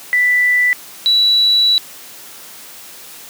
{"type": "tone pair in turn", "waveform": "sine", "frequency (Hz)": [1979, 3932], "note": ["B6", "B7"], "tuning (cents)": [3, -8], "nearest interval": "octave", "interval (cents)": 1189, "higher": "second", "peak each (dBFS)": [-10, -9], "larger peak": "second", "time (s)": [[0.13, 0.73], [1.06, 1.78]], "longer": "second", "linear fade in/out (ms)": 0, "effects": ["white hiss -36 dBFS RMS until 3.29 s", "high-pass 150 Hz 12 dB/octave"]}